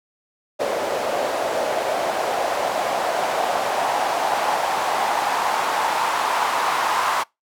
white noise with band-pass filter sweep, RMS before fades -22 dBFS, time 0.59-7.24 s, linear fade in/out 20 ms, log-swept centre 560 to 1000 Hz, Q 3, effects noise-tail reverb RT60 0.2 s tail -25 dB re dry

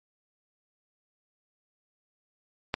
click, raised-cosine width 0.3 ms, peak -10 dBFS, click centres 2.741 s, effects MP3 32 kbps

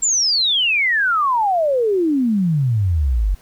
sine exponential sweep, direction down, 7530 to 44.58 Hz, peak -14 dBFS, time 0.02-3.35 s, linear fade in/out 10 ms, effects pink hiss -51 dBFS RMS until 3.41 s

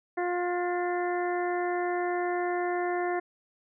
harmonic tone with a mistuned harmonic, 354.4 Hz, F4, 25 cents sharp, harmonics 1 / 2 / 3 / 4 / 5 / 6, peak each -29 / -31 / -39 / -41 / -38 / -43 dBFS, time 0.17-3.2 s, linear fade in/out 10 ms, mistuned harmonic 6, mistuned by -57 cents, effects none

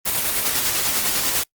white noise with tremolo, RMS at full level -20 dBFS, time 0.05-1.44 s, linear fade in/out 20 ms, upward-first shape square, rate 10 Hz, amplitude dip 30%, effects noise-tail reverb RT60 0.1 s tail -23 dB re dry + Opus 24 kbps

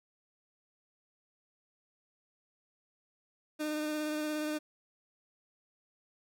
30% pulse tone with vibrato, 304.2 Hz, D#4, 39 cents flat, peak -30 dBFS, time 3.59-4.59 s, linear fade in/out 20 ms, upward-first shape sine, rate 17 Hz, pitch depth 16 cents each way, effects none

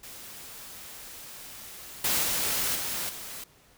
white noise with level steps, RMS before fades -44 / -26 / -28 / -32 / -40 dBFS, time 0.03-3.44 s, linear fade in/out 5 ms, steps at 2.04 / 2.23 / 2.75 / 3.09 s, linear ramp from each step 5 ms, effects pink hiss -59 dBFS RMS until 3.77 s

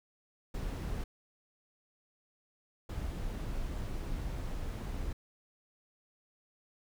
brown noise bursts at uneven times, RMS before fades -37 dBFS, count 2, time 0.54-1.04 / 2.89-5.13 s, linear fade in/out 5 ms, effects none

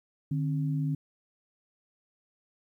sine tone pair together, 150.09 / 267.9 Hz, D3 / C4, +38 / +41 cents, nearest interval minor seventh, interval 1003 cents, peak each -27 / -34 dBFS, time 0.31-0.95 s, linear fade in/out 5 ms, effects 11-bit

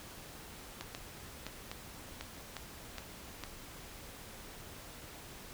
clicks, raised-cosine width 0.2 ms, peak -23 dBFS, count 8, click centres 0.81 / 0.949 / 1.466 / 1.715 / 2.21 / 2.567 / 2.983 / 3.437 s, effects pink hiss -50 dBFS RMS until 5.53 s

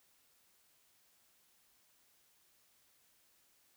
silence, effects white hiss -71 dBFS RMS until 3.76 s

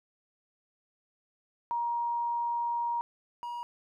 sine / triangle tone pair in turn, 945 / 955.4 Hz, A#5 / A#5, +23 / +42 cents, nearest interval unison, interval 19 cents, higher second, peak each -28 / -33 dBFS, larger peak first, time 1.71-3.01 / 3.43-3.63 s, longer first, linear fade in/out 0 ms, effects none

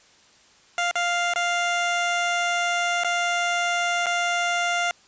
15% pulse tone with dropouts, 698.5 Hz, F5, in tune, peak -15 dBFS, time 0.78-4.91 s, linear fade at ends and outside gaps 1 ms, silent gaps 0.912-0.955 / 1.337-1.359 / 3.036-3.046 / 4.06-4.066 s, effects white hiss -55 dBFS RMS until 5.07 s + resampled to 16000 Hz

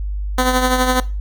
10% pulse tone with tremolo, 254 Hz, B3, 49 cents sharp, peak -4 dBFS, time 0.38-1 s, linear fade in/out 2 ms, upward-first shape triangle, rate 12 Hz, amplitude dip 60%, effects noise-tail reverb RT60 0.3 s tail -17 dB re dry + added 50 Hz sine -20 dBFS peak until 1.2 s

